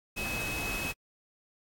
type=tone in noise; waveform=sine; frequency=2565 Hz; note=E7; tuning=48 cents flat; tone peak=-34 dBFS; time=0.16-0.93 s; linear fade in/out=20 ms; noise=pink; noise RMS=-37 dBFS; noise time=0.16-0.93 s; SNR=0 dB; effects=AAC 64 kbps